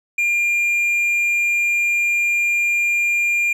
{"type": "tone", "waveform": "triangle", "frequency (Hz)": 2400, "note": "D7", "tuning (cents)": 37, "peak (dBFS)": -14, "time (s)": [0.18, 3.53], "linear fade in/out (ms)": 5, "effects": []}